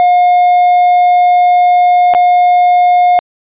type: tone with dropouts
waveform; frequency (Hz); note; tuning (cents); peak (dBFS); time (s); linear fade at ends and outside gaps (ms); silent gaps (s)
triangle; 715; F5; +41; -3; 0-3.19; 0; 2.138-2.148
effects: resampled to 8000 Hz